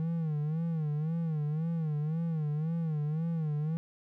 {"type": "tone with vibrato", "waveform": "triangle", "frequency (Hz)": 157.5, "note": "D#3", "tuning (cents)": 21, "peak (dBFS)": -27, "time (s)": [0, 3.77], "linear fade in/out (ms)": 0, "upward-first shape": "sine", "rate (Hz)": 1.9, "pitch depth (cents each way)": 110, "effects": []}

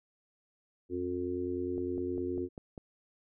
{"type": "harmonic tone", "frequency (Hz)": 89.7, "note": "F2", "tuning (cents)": 47, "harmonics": [1, 3, 4, 5], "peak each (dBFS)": [-43, -37, -34, -42], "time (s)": [0.89, 2.49], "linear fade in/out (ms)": 50}
{"type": "click train", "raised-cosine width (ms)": 2, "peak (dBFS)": -30, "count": 6, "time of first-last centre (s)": [1.78, 2.778], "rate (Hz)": 5.01}
{"effects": []}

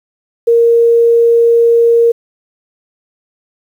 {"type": "tone", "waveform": "sine", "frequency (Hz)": 466.2, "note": "A#4", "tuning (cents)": 0, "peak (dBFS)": -5, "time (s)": [0.47, 2.12], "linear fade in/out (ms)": 10, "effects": ["7-bit"]}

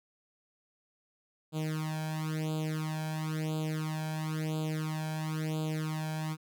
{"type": "tone with flanger", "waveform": "sawtooth", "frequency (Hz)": 156.3, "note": "D#3", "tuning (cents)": 8, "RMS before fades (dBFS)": -34, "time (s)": [1.52, 6.37], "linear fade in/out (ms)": 50, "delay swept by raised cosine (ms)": [0.26, 1.26], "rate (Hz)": 0.98, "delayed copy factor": 0.95, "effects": []}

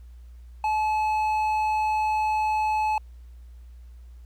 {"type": "tone with hard clipping", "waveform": "sine", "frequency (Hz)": 860, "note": "A5", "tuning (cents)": -40, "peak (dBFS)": -23, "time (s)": [0.64, 2.98], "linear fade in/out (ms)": 2, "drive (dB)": 6, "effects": ["added 60 Hz sine -42 dBFS peak until 4.25 s", "pink hiss -67 dBFS RMS until 4.25 s"]}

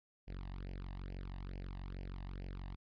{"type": "tone with flanger", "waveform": "sawtooth", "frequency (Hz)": 46.25, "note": "F#1", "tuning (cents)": 0, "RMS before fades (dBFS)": -45, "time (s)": [0.27, 2.76], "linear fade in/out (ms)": 20, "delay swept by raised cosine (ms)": [0.39, 1.09], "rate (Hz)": 2.3, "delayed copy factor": 0.95, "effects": ["resampled to 11025 Hz"]}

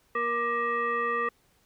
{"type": "tone with frequency modulation", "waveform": "sine", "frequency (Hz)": 1182, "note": "D6", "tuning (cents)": 11, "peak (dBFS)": -25, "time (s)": [0.15, 1.29], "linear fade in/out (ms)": 5, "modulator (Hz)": 710, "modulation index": 1.1, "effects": ["pink hiss -66 dBFS RMS until 1.65 s"]}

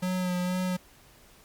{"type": "tone with vibrato", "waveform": "square", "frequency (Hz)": 181.7, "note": "F#3", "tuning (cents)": -31, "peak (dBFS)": -27, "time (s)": [0.02, 0.77], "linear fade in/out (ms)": 10, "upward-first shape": "sine", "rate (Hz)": 2.1, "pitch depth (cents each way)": 23, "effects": ["pink hiss -56 dBFS RMS until 1.44 s", "MP3 96 kbps"]}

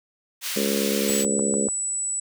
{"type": "high-pass noise", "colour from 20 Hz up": "pink", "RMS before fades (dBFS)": -29, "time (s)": [0.41, 1.26], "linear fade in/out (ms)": 50, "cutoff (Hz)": 2200, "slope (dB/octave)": 12}
{"type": "harmonic tone", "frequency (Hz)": 69.4, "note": "C#2", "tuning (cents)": 3, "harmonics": [3, 4, 5, 6, 7, 8], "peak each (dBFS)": [-26, -31, -32, -28, -29, -32], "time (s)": [0.56, 1.68], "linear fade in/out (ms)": 5}
{"type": "tone", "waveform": "sine", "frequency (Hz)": 7902, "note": "B8", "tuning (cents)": 0, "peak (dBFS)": -24, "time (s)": [1.08, 2.2], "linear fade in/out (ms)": 5}
{"type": "click train", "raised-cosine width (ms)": 1, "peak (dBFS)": -21, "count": 5, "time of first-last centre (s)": [1.1, 1.687], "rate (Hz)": 6.82}
{"effects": []}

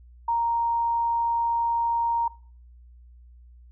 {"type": "tone", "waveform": "sine", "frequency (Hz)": 932.3, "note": "A#5", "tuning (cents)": 0, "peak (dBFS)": -21, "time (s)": [0.28, 2.28], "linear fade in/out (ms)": 5, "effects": ["noise-tail reverb RT60 0.5 s tail -22 dB re dry", "added 60 Hz sine -47 dBFS peak until 3.71 s"]}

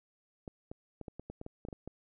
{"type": "clicks", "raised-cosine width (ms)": 2, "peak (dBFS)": -29, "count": 12, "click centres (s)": [0.478, 0.715, 1.013, 1.082, 1.196, 1.3, 1.414, 1.464, 1.651, 1.686, 1.728, 1.876], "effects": []}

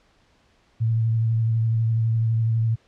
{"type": "tone with vibrato", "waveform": "sine", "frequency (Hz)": 113.1, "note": "A2", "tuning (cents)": 48, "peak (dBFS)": -18, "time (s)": [0.8, 2.76], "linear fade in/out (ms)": 20, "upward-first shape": "sine", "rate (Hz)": 12, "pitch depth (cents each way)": 23, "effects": ["pink hiss -61 dBFS RMS until 2.87 s", "low-pass 5000 Hz 12 dB/octave"]}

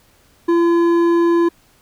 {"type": "tone with hard clipping", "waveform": "sine", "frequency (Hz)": 340, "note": "F4", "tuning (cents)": -46, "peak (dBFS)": -13, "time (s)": [0.48, 1.49], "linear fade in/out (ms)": 10, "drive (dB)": 8, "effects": ["pink hiss -54 dBFS RMS until 1.81 s"]}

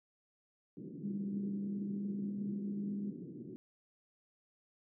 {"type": "band-pass noise", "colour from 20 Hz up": "white", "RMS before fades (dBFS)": -47, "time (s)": [0.77, 3.56], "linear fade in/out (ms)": 0, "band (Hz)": [130, 370], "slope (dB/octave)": 48}
{"type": "tone with pitch glide", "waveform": "sine", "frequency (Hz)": [200, 202.3], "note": ["G3", "G#3"], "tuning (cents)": [35, -45], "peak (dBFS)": -36, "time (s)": [1.03, 3.11], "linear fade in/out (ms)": 10, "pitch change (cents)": 20, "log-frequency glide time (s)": [1.35, 2.8]}
{"effects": []}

